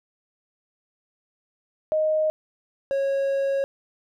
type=tone pair in turn; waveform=sine / triangle; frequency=622 / 548.7 Hz; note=D#5 / C#5; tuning=-1 / -18 cents; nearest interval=major second; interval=217 cents; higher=first; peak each=-19 dBFS; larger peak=neither; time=1.92-2.3 / 2.91-3.64 s; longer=second; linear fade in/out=0 ms; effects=none